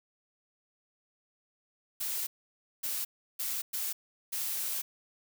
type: noise bursts at uneven times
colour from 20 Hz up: blue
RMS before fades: -34 dBFS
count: 5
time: 2-2.27 / 2.83-3.05 / 3.39-3.62 / 3.73-3.93 / 4.32-4.82 s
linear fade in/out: 10 ms
effects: none